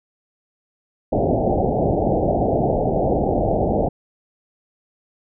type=low-pass noise; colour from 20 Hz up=white; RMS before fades=-19 dBFS; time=1.12-3.89 s; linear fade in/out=10 ms; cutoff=790 Hz; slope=96 dB/octave; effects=none